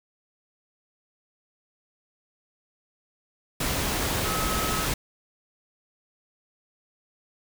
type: tone in noise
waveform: sine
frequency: 1284 Hz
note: E6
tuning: 46 cents flat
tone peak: -31 dBFS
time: 4.25-4.85 s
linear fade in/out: 5 ms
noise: pink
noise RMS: -27 dBFS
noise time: 3.6-4.94 s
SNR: -7 dB
effects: none